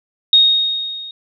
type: tone with level ramp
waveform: sine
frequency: 3729 Hz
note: A#7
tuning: in tune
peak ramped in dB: -5 to -29 dBFS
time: 0.33-1.11 s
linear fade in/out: 2 ms
effects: none